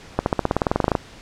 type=accelerating click train; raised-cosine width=1 ms; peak=-3 dBFS; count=16; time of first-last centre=0.19-0.952 s; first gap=71 ms; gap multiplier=0.95; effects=pink hiss -43 dBFS RMS until 1.21 s + low-pass 6000 Hz 12 dB/octave